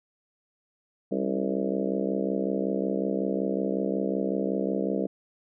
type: harmonic tone with a mistuned harmonic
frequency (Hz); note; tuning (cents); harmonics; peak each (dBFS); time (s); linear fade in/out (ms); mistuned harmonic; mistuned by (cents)
65.41; C2; 0; 3 / 4 / 5 / 6 / 7 / 8 / 9 / 10; -30 / -33 / -33 / -34 / -32 / -35 / -36 / -39; 1.11-5.07; 10; 4; +87
effects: none